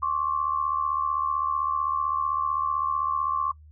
sine tone pair together, 1069 / 1144.7 Hz, C6 / D6, +37 / -45 cents, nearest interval minor second, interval 118 cents, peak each -26 dBFS, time 0.02-3.52 s, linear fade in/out 10 ms, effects noise-tail reverb RT60 0.1 s tail -24 dB re dry + added 76 Hz sine -47 dBFS peak until 3.71 s

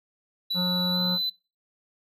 triangle tone with pitch glide, 3951 to 4013 Hz, B7 to B7, 0 to +27 cents, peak -24 dBFS, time 0.5-1.3 s, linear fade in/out 10 ms, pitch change +27 cents, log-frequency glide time 0.91-0.98 s
harmonic tone, 180 Hz, F#3, 47 cents flat, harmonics 1 / 3 / 5 / 7 / 8, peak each -25 / -35 / -39 / -42 / -43 dBFS, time 0.54-1.19 s, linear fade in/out 50 ms
effects noise-tail reverb RT60 0.3 s tail -22 dB re dry

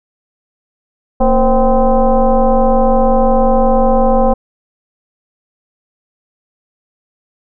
sine tone with frequency modulation, 274.8 Hz, C#4, 15 cents flat, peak -7 dBFS, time 1.2-4.34 s, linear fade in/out 10 ms, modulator 252 Hz, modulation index 2.3, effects none

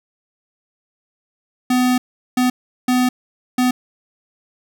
square tone bursts at uneven times, 251 Hz, B3, 28 cents sharp, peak -14 dBFS, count 4, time 1.7-1.98 / 2.37-2.5 / 2.88-3.09 / 3.58-3.71 s, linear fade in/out 5 ms, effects none

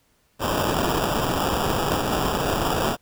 violet noise with sample-and-hold, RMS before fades -23 dBFS, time 0.39-2.97 s, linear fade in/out 50 ms, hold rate 2100 Hz, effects pink hiss -64 dBFS RMS until 3.01 s

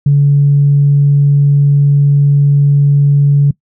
sine tone, 142.6 Hz, C#3, 49 cents sharp, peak -4 dBFS, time 0.06-3.51 s, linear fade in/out 5 ms, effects noise-tail reverb RT60 0.1 s tail -22 dB re dry + tanh soft clip ceiling 0 dBFS

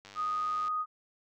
click train, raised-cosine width 0.2 ms, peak -31 dBFS, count 64, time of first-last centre 0.05-0.68 s, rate 100 Hz
sine tone, 1244.5 Hz, D#6, in tune, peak -29 dBFS, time 0.15-0.86 s, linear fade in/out 50 ms
effects none

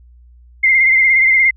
sine tone with vibrato, 2098 Hz, C7, 4 cents sharp, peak -8 dBFS, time 0.63-1.51 s, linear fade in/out 10 ms, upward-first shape sine, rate 17 Hz, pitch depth 44 cents each way, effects added 60 Hz sine -41 dBFS peak until 1.56 s

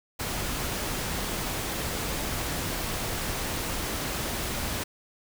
pink noise, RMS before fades -31 dBFS, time 0.19-4.84 s, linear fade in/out 10 ms, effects none

